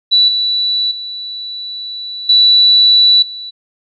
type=tone with level steps; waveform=sine; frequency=3951 Hz; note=B7; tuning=in tune; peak=-6 / -12 / -22 / -5 / -24 dBFS; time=0.11-3.51 s; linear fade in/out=20 ms; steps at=0.28 / 0.91 / 2.29 / 3.22 s; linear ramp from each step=5 ms; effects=none